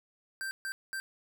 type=tone bursts at uneven times; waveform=square; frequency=1568 Hz; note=G6; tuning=in tune; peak=-35 dBFS; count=3; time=0.41-0.51 / 0.65-0.72 / 0.93-1 s; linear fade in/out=0 ms; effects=none